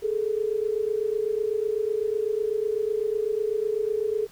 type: tone pair together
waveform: sine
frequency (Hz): 415.9 / 443.9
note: G#4 / A4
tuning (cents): +2 / +15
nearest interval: minor second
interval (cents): 113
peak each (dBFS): -26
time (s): 0.02-4.27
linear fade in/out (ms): 20
effects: pink hiss -53 dBFS RMS until 4.31 s